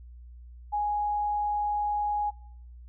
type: tone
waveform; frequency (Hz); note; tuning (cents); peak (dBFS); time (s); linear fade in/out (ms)
sine; 830.6; G#5; 0; -25; 0.72-2.31; 20
effects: noise-tail reverb RT60 0.7 s tail -23 dB re dry + added 60 Hz sine -44 dBFS peak until 2.88 s